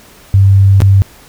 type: tone with dropouts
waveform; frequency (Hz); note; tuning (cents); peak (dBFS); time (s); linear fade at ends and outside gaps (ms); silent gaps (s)
sine; 97.7; G2; -5; -3; 0.34-1.02; 0; 0.804-0.819
effects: pink hiss -40 dBFS RMS until 1.28 s